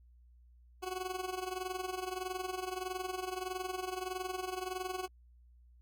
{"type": "tone with amplitude modulation", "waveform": "20% pulse", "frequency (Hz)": 370, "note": "F#4", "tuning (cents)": 0, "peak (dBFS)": -29, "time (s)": [0.82, 5.08], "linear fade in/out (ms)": 20, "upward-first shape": "sine", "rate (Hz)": 21.6, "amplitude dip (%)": 75, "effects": ["added 60 Hz sine -58 dBFS peak until 5.81 s", "Opus 48 kbps"]}